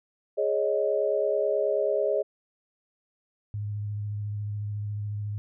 sine chord, Ab suspended fourth, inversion none, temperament just, 415.3 / 553.7 / 623 Hz, Ab4 / Db5 / Eb5, 0 / -2 / +2 cents, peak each -27 dBFS, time 0.37-2.23 s, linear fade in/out 20 ms
sine tone with vibrato, 103.83 Hz, G#2, in tune, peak -29 dBFS, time 3.54-5.38 s, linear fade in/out 0 ms, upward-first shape triangle, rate 14 Hz, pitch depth 24 cents each way
effects none

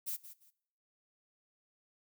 violet noise with echo, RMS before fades -38 dBFS, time 0.06-0.17 s, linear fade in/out 20 ms, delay 170 ms, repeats 2, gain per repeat -13 dB, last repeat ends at 0.51 s, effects noise-tail reverb RT60 0.7 s tail -21 dB re dry

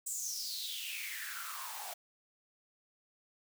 white noise with high-pass filter sweep, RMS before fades -41 dBFS, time 0.06-1.94 s, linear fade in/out 10 ms, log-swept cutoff 8000 to 690 Hz, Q 7.2, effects none

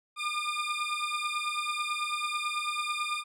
20% pulse beating tone pair, 1203 / 1212.1 Hz, D6 / D#6, +41 / -46 cents, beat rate 9.1 Hz, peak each -28 dBFS, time 0.16-3.24 s, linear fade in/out 50 ms, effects low-pass 9000 Hz 12 dB/octave

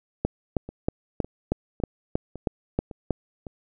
two click trains, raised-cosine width 2 ms, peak -9 / -23 dBFS, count 10 / 6, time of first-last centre 0.25-3.107 / 0.69-3.468 s, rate 3.15 / 1.8 Hz, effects none

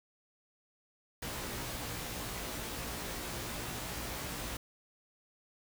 pink noise with comb filter, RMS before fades -40 dBFS, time 1.22-4.57 s, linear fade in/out 5 ms, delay 17 ms, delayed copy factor +0.85, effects none

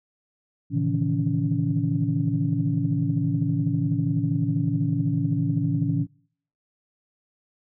sine tone cluster, 114.3 / 138.9 / 154.7 / 166.8 / 282.1 Hz, A#2 / C#3 / D#3 / E3 / C#4, -34 / +4 / -10 / +21 / +30 cents, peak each -27 dBFS, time 0.7-6.07 s, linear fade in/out 50 ms, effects noise-tail reverb RT60 0.6 s tail -26 dB re dry + tanh soft clip ceiling -10 dBFS

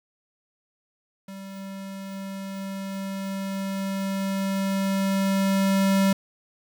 square tone with level ramp, 194.4 Hz, G3, 14 cents flat, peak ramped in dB -37 to -18 dBFS, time 1.28-6.13 s, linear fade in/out 5 ms, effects 9-bit

